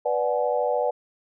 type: chord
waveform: sine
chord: G# half-diminished seventh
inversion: first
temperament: equal with one note detuned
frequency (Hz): 493.9 / 587.3 / 740 / 850.5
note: B4 / D5 / F#5 / G#5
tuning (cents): 0 / 0 / 0 / +41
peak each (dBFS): -25 / -25 / -28 / -30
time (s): 0.05-0.91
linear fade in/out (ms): 10
effects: none